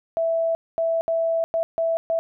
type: tone bursts at uneven times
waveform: sine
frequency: 659.3 Hz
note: E5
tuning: in tune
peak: -19 dBFS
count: 6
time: 0.17-0.55 / 0.78-1.01 / 1.08-1.44 / 1.54-1.63 / 1.78-1.97 / 2.1-2.19 s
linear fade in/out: 0 ms
effects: none